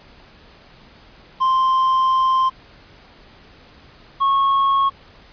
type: tone pair in turn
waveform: triangle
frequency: 1046.5 / 1096.3 Hz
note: C6 / C#6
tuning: 0 / -20 cents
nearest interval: minor second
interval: 80 cents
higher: second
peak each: -12 dBFS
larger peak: neither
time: 1.4-2.5 / 4.2-4.9 s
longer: first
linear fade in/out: 20 ms
effects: pink hiss -47 dBFS RMS until 5.32 s + resampled to 11025 Hz